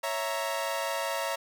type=chord; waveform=sawtooth; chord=A# diminished; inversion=first; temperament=equal; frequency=554.4 / 659.3 / 932.3 Hz; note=C#5 / E5 / A#5; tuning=0 / 0 / 0 cents; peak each=-30 dBFS; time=0.03-1.36 s; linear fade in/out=10 ms; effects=none